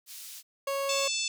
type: high-pass noise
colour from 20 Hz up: pink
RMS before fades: -44 dBFS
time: 0.06-0.43 s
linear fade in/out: 50 ms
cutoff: 4400 Hz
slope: 12 dB/octave
type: tone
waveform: 30% pulse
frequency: 552 Hz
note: C#5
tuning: 7 cents flat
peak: -26 dBFS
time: 0.67-1.08 s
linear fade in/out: 5 ms
type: harmonic tone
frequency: 880 Hz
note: A5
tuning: in tune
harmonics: 3 / 4 / 5 / 6 / 7 / 8 / 9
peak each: -34 / -35 / -36 / -37 / -37 / -38 / -39 dBFS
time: 0.89-1.28 s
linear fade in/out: 2 ms
effects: none